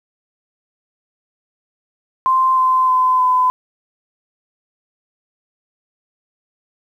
sine tone with pitch steps, 1043 / 1032.2 / 1021.5 / 1011 Hz, C6 / C6 / C6 / B5, -6 / -24 / -42 / +40 cents, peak -11 dBFS, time 2.26-3.5 s, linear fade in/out 0 ms, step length 310 ms, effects 8-bit

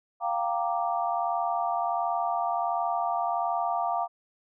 sine chord, G minor seventh, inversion third, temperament equal with one note detuned, 698.5 / 779.9 / 932.3 / 1174.7 Hz, F5 / G5 / Bb5 / D6, 0 / -9 / 0 / 0 cents, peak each -28 / -32 / -32 / -33 dBFS, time 0.2-4.08 s, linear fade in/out 50 ms, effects none

